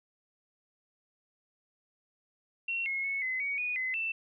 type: tone with pitch steps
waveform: sine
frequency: 2728 / 2167 / 2201 / 2038 / 2246 / 2468 / 2037 / 2667 Hz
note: F7 / C#7 / C#7 / C7 / C#7 / D#7 / C7 / E7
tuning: -41 / -40 / -13 / -46 / +22 / -15 / -47 / +20 cents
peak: -30 dBFS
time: 2.68-4.12 s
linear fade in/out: 5 ms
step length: 180 ms
effects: none